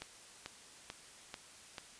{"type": "click train", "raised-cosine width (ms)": 0.2, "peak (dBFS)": -25, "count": 5, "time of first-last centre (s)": [0.02, 1.782], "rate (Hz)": 2.27, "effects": ["white hiss -56 dBFS RMS until 1.99 s", "resampled to 22050 Hz"]}